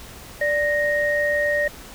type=tone pair together; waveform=sine; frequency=587.3 / 1864.6 Hz; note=D5 / A#6; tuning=0 / 0 cents; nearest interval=octave + minor sixth; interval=2000 cents; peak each=-21 dBFS; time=0.41-1.68 s; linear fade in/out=5 ms; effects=added 60 Hz sine -48 dBFS peak until 1.94 s + pink hiss -41 dBFS RMS until 1.94 s